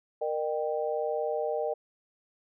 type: chord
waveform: sine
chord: Eb major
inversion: second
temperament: equal with one note detuned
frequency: 466.2 / 607 / 784 Hz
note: Bb4 / Eb5 / G5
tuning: 0 / -43 / 0 cents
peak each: -31 / -31 / -35 dBFS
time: 0.21-1.74 s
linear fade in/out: 10 ms
effects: none